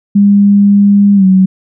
sine tone with pitch glide, 201.9 to 188.38 Hz, G#3 to F#3, -49 to +31 cents, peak -3 dBFS, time 0.15-1.46 s, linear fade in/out 10 ms, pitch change -120 cents, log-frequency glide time 1.15-1.25 s, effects none

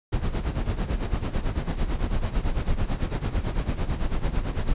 brown noise with tremolo, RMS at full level -22 dBFS, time 0.12-4.74 s, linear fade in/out 10 ms, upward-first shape sine, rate 9 Hz, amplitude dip 75%, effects resampled to 8000 Hz

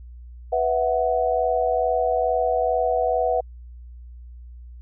sine chord, B suspended fourth, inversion none, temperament just, 493.9 / 658.5 / 740.8 Hz, B4 / E5 / F#5, 0 / -2 / +2 cents, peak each -23 dBFS, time 0.52-3.41 s, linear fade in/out 10 ms, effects added 60 Hz sine -38 dBFS peak until 4.81 s

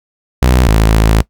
sawtooth tone pair in turn, 62.6 / 54.37 Hz, B1 / A1, +24 / -20 cents, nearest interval major second, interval 244 cents, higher first, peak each -3 dBFS, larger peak neither, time 0.42-0.68 / 0.68-1.22 s, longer second, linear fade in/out 5 ms, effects noise-tail reverb RT60 0.1 s tail -20 dB re dry

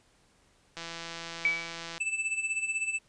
click train, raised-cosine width 0.2 ms, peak -22 dBFS, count 203, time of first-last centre 0.77-1.98 s, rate 167 Hz
sine tone with exponential decay, 2290 Hz, D7, 44 cents flat, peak -20 dBFS, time 1.45-1.82 s, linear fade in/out 1 ms, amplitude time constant 80 ms
square tone with tremolo, 2637 Hz, E7, in tune, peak -27 dBFS, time 2-2.99 s, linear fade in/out 10 ms, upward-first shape sine, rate 16 Hz, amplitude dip 70%
effects pink hiss -65 dBFS RMS until 3.08 s + resampled to 22050 Hz

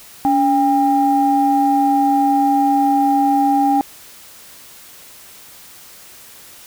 sine tone pair together, 283.5 / 801 Hz, C#4 / G5, +39 / +37 cents, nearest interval octave + tritone, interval 1798 cents, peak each -15 / -13 dBFS, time 0.25-3.81 s, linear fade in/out 0 ms, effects tanh soft clip ceiling -4 dBFS + white hiss -41 dBFS RMS until 6.66 s

